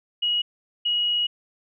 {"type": "tone bursts at uneven times", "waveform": "sine", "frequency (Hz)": 2901, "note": "F#7", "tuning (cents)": -35, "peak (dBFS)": -20, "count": 2, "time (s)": [[0.22, 0.42], [0.85, 1.27]], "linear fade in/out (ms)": 10, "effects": []}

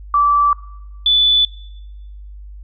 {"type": "tone pair in turn", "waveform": "sine", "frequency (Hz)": [1161, 3479], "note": ["D6", "A7"], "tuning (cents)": [-20, -20], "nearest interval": "octave + perfect fifth", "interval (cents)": 1900, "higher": "second", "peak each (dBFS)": -10, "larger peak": "neither", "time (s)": [[0.14, 0.53], [1.06, 1.45]], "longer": "neither", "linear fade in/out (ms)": 2, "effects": ["noise-tail reverb RT60 1.0 s tail -21 dB re dry", "added 50 Hz sine -32 dBFS peak until 2.63 s"]}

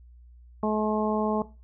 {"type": "harmonic tone", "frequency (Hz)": 214.3, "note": "A3", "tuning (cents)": -45, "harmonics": [1, 2, 3, 4, 5], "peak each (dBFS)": [-26, -29, -31, -32, -33], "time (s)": [0.63, 1.42], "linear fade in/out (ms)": 2, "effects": ["noise-tail reverb RT60 0.3 s tail -17 dB re dry", "added 60 Hz sine -48 dBFS peak until 1.63 s"]}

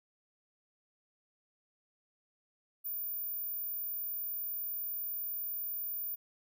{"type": "tone", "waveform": "sine", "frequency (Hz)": 14830, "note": "A#9", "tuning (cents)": -10, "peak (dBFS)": -35, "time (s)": [2.84, 6.16], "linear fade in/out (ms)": 20, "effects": []}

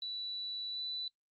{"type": "tone with pitch glide", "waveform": "sine", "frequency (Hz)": [3951, 3978], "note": ["B7", "B7"], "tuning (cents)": [0, 12], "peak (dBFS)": -37, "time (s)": [0.02, 1.08], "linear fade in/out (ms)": 2, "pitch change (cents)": 12, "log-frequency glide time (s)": [0.71, 0.8], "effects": ["noise-tail reverb RT60 0.1 s tail -22 dB re dry", "Opus 24 kbps"]}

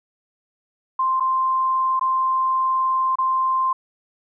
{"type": "tone with dropouts", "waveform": "sine", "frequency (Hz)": 1046.5, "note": "C6", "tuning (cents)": 0, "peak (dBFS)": -17, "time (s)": [0.99, 3.73], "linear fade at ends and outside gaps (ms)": 5, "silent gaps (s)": [[1.199, 1.205], [1.995, 2.01], [3.156, 3.185]], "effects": []}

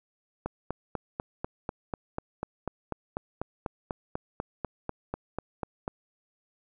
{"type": "click train", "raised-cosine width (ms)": 1, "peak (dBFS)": -17, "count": 23, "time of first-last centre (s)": [0.46, 5.879], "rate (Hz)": 4.06, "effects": []}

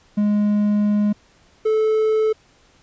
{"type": "tone pair in turn", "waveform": "triangle", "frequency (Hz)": [207.7, 435.8], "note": ["G#3", "A4"], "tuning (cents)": [0, -17], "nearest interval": "octave + minor second", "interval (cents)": 1283, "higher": "second", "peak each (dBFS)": -13, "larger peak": "neither", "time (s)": [[0.17, 1.13], [1.65, 2.33]], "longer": "first", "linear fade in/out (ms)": 10, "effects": ["pink hiss -55 dBFS RMS until 2.82 s", "resampled to 16000 Hz"]}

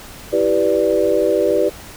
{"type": "chord", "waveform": "sine", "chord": "E minor seventh", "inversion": "none", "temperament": "equal", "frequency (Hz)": [329.6, 392, 493.9, 587.3], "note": ["E4", "G4", "B4", "D5"], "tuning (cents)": [0, 0, 0, 0], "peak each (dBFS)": [-21, -18, -18, -18], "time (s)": [0.32, 1.7], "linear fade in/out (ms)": 20, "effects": ["pink hiss -37 dBFS RMS until 1.96 s"]}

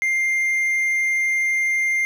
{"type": "tone", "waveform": "triangle", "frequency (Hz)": 2104, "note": "C7", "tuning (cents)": 9, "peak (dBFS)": -16, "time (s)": [0.02, 2.05], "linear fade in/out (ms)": 0, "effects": []}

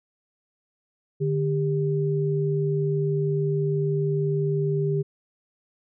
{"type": "tone pair together", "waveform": "sine", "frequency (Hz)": [148.97, 397.7], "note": ["D3", "G4"], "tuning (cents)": [25, 25], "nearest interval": "octave + perfect fourth", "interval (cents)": 1700, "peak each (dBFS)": [-23, -25], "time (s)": [1.2, 5.03], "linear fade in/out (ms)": 20, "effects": []}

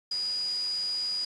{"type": "tone in noise", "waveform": "sine", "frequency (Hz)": 4902, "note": "D#8", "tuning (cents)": -27, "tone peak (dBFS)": -28, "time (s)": [0.11, 1.25], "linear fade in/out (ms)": 5, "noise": "white", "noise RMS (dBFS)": -44, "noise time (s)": [0.11, 1.25], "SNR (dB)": 13, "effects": ["resampled to 22050 Hz"]}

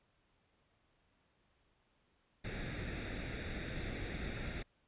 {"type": "noise with comb filter", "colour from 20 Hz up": "pink", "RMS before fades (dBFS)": -41, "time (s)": [2.44, 4.63], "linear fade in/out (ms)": 10, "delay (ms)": 0.49, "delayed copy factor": 0.75, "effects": ["pink hiss -75 dBFS RMS until 4.87 s", "resampled to 8000 Hz"]}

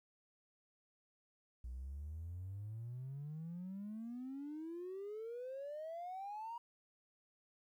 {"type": "exponential sweep", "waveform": "triangle", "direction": "up", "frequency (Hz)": [59.3, 957], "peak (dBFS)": -40, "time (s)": [1.64, 6.58], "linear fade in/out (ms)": 5, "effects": ["tanh soft clip ceiling -40 dBFS", "13-bit"]}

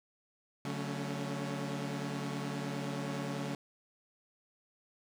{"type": "chord", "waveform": "sawtooth", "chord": "D major seventh", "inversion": "none", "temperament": "equal with one note detuned", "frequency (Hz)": [143.4, 185, 220, 277.2], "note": ["D3", "F#3", "A3", "C#4"], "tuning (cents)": [-41, 0, 0, 0], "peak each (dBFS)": [-35, -39, -38, -38], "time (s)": [0.65, 3.55], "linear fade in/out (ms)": 2, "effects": ["low-pass 9000 Hz 12 dB/octave", "11-bit"]}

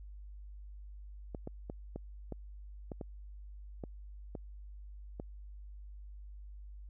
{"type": "clicks", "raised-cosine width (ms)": 2, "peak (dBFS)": -27, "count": 10, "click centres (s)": [1.348, 1.474, 1.699, 1.96, 2.323, 2.918, 3.012, 3.838, 4.352, 5.199], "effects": ["added 50 Hz sine -46 dBFS peak until 6.89 s"]}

